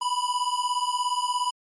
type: beating tone pair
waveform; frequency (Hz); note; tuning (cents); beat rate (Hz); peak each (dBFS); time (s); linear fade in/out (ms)
square; 980 / 997; B5 / B5; -14 / +16; 17; -27 / -28; 0.01-1.51; 10
effects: MP3 48 kbps